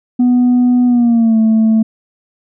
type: tone with pitch glide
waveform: sine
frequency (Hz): 246.9 to 221.2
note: B3 to A3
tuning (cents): 0 to +9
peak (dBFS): -5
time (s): 0.19-1.83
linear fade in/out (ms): 10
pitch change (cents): -191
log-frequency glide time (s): 0.86-1.38
effects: tanh soft clip ceiling -6 dBFS